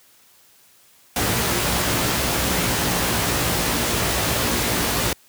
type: noise with comb filter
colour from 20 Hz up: pink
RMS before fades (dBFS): -21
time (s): 1.16-5.13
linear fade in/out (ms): 2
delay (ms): 17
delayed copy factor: +0.6
effects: white hiss -54 dBFS RMS until 5.28 s + high-pass 60 Hz 12 dB/octave